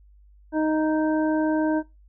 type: harmonic tone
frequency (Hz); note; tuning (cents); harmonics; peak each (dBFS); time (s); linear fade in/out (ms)
311.1; D#4; 0; 1 / 2 / 3 / 5; -21 / -27 / -31 / -35; 0.52-1.83; 50
effects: noise-tail reverb RT60 0.2 s tail -20 dB re dry + added 50 Hz sine -50 dBFS peak until 2.08 s